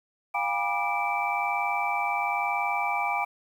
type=tone cluster; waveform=sine; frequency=707 / 808 / 969 / 1191 / 2325 Hz; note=F5 / G#5 / B5 / D6 / D7; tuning=+21 / -48 / -33 / +24 / -18 cents; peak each=-33 / -29 / -32 / -33 / -30 dBFS; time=0.34-3.25 s; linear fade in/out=10 ms; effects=9-bit